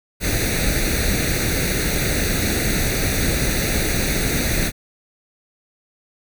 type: noise with comb filter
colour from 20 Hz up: pink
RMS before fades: -20 dBFS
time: 0.2-4.72 s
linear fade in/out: 50 ms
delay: 0.48 ms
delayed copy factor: +0.8
effects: none